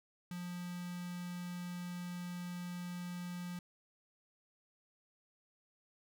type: tone with notch filter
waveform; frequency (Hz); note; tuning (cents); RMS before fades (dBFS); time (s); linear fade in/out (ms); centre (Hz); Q
square; 176.9; F3; +23; -43; 0.31-3.59; 2; 580; 1
effects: none